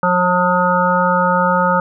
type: harmonic tone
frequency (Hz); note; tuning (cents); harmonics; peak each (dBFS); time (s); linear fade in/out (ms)
179.8; F#3; -49; 1 / 3 / 5 / 7 / 8; -19 / -18 / -17 / -17 / -21; 0.03-1.8; 2
effects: none